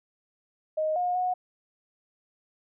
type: tone with pitch steps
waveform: sine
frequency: 623 / 717 / 730 Hz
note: D#5 / F5 / F#5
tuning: +2 / +45 / -24 cents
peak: -24 dBFS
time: 0.77-1.34 s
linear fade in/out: 10 ms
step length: 190 ms
effects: none